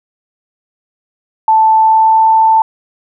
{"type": "tone with pitch glide", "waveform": "sine", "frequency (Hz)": [880, 886.6], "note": ["A5", "A5"], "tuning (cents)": [0, 13], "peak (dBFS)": -5, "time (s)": [1.48, 2.62], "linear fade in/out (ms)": 2, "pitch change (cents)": 13, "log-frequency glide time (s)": [1.75, 2.26], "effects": []}